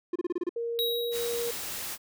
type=tone bursts; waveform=triangle; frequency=351.6 Hz; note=F4; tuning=12 cents sharp; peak=-24 dBFS; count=7; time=0.13-0.493 s; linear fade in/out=5 ms; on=27 ms; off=29 ms
type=tone with pitch glide; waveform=sine; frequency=467 to 472.2 Hz; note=A#4 to A#4; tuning=+3 to +22 cents; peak=-29 dBFS; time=0.56-1.51 s; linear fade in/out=5 ms; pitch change=+19 cents; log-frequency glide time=0.88-0.96 s
type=tone with exponential decay; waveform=square; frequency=3831 Hz; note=A#7; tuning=47 cents sharp; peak=-26 dBFS; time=0.79-1.94 s; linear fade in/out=0 ms; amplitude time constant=250 ms
type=noise; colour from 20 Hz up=white; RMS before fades=-36 dBFS; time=1.11-1.98 s; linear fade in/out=50 ms
effects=none